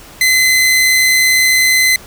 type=tone; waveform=sawtooth; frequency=2042 Hz; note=C7; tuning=43 cents flat; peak=-5 dBFS; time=0.21-1.96 s; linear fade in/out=2 ms; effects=pink hiss -37 dBFS RMS until 2.06 s